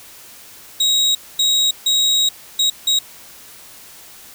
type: tone bursts at uneven times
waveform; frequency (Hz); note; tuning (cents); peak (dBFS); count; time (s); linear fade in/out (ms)
35% pulse; 3806; A#7; +35; -11; 5; 0.8-1.15 / 1.39-1.71 / 1.86-2.29 / 2.59-2.7 / 2.87-2.99; 5
effects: white hiss -41 dBFS RMS until 4.34 s